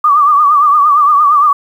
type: tone with vibrato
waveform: sine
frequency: 1176 Hz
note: D6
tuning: 2 cents sharp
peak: -5 dBFS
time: 0.04-1.53 s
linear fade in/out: 5 ms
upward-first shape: triangle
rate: 8.7 Hz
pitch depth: 100 cents each way
effects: 7-bit